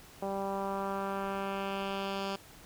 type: tone with low-pass filter sweep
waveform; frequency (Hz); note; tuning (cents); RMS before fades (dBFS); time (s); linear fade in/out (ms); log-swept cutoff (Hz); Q
10% pulse; 196; G3; 0; -35; 0.22-2.36; 5; 730 to 4700; 1.5
effects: pink hiss -54 dBFS RMS until 2.65 s